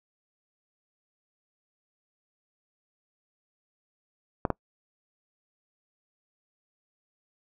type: clicks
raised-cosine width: 1 ms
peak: -11 dBFS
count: 2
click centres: 4.452 / 4.503 s
effects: noise-tail reverb RT60 0.1 s tail -24 dB re dry